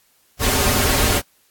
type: noise with comb filter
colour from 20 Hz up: pink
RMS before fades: -17 dBFS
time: 0.39-1.22 s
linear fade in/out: 50 ms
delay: 6 ms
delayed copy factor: -0.95
effects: white hiss -59 dBFS RMS until 1.5 s + AAC 64 kbps